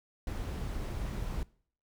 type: noise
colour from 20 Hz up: brown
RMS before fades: -36 dBFS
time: 0.27-1.43 s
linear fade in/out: 2 ms
effects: noise-tail reverb RT60 0.5 s tail -21 dB re dry